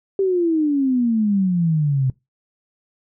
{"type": "exponential sweep", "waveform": "sine", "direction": "down", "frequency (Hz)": [395.1, 128], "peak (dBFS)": -15, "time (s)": [0.19, 2.1], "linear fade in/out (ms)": 2, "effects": ["noise-tail reverb RT60 0.2 s tail -22 dB re dry"]}